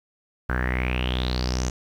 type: tone with low-pass filter sweep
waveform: sawtooth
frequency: 62.5 Hz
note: B1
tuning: 21 cents sharp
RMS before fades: -25 dBFS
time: 0.49-1.7 s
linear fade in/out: 5 ms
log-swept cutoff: 1500 to 6600 Hz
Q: 7.7
effects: 9-bit